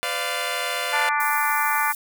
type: chord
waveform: 10% pulse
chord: B diminished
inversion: none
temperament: equal with one note detuned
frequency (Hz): 505.7 / 587.3 / 698.5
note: B4 / D5 / F5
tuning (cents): +41 / 0 / 0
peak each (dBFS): -21 / -21 / -19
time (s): 0.03-1.09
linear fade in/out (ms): 0
type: harmonic tone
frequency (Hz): 293.7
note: D4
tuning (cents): 0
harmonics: 3 / 4 / 5 / 6 / 7 / 8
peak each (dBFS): -24 / -25 / -27 / -28 / -30 / -31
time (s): 0.92-1.93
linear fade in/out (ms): 20
type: high-pass noise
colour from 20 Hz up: white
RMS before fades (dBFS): -31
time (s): 1.2-1.95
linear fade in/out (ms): 2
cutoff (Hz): 10000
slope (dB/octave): 12
effects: none